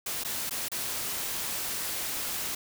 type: noise with dropouts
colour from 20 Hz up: white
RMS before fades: -33 dBFS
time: 0.06-2.55 s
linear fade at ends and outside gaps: 5 ms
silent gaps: 0.237-0.247 / 0.496-0.508 / 0.685-0.716 s
effects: none